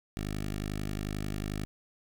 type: tone with notch filter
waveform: 10% pulse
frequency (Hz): 51.2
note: G#1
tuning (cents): -24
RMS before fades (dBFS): -35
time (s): 0.17-1.65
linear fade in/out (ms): 0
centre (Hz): 910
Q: 1.3
effects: none